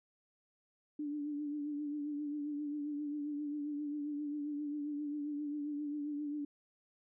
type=tone with vibrato; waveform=sine; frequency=293.7 Hz; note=D4; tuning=in tune; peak=-36 dBFS; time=0.99-6.45 s; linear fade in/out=5 ms; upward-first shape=triangle; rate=7.5 Hz; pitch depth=48 cents each way; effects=none